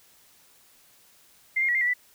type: tone with pitch steps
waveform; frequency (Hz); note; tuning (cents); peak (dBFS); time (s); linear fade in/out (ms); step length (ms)
sine; 2093 / 2129 / 1931 / 2103 / 1944 / 1981; C7 / C7 / B6 / C7 / B6 / B6; 0 / +30 / -39 / +8 / -28 / +5; -21; 1.56-1.938; 10; 63
effects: white hiss -58 dBFS RMS until 2.14 s